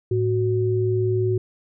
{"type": "tone pair together", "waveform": "sine", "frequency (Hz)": [109.3, 370], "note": ["A2", "F#4"], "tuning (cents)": [-11, 0], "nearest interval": "octave + major sixth", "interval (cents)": 2111, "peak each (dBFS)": -21, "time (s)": [0.11, 1.38], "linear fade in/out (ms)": 5, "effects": []}